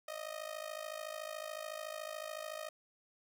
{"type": "tone with amplitude modulation", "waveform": "sawtooth", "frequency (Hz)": 622.3, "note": "D#5", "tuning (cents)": 0, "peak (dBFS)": -34, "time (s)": [0.08, 2.69], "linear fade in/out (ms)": 5, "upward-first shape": "sine", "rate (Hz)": 53.8, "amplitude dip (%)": 85, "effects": []}